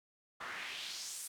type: noise with band-pass filter sweep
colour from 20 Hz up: pink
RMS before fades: -44 dBFS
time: 0.4-1.28 s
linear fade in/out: 10 ms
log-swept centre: 1300 to 10000 Hz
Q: 2.1
effects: none